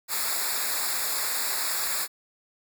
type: noise with comb filter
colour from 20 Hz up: white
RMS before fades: -28 dBFS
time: 0.08-2.08 s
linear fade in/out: 50 ms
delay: 0.33 ms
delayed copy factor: -1
effects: none